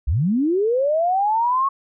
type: linear sweep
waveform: sine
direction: up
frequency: 53.5 to 1108.7 Hz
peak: -16 dBFS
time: 0.07-1.69 s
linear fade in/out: 10 ms
effects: none